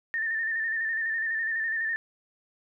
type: tone with vibrato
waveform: sine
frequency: 1801 Hz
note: A6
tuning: 40 cents sharp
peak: -26 dBFS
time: 0.14-1.96 s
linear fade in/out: 0 ms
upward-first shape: square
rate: 12 Hz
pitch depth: 36 cents each way
effects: none